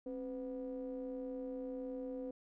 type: ring-modulated tone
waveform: triangle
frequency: 118.1 Hz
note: A#2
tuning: 23 cents sharp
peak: -35 dBFS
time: 0.06-2.31 s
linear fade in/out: 5 ms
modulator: 385 Hz
effects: none